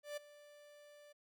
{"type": "tone with ADSR envelope", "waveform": "45% pulse", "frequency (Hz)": 587.3, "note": "D5", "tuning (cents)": 0, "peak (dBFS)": -40, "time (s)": [0.03, 1.13], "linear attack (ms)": 140, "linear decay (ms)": 11, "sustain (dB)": -18, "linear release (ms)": 13, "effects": []}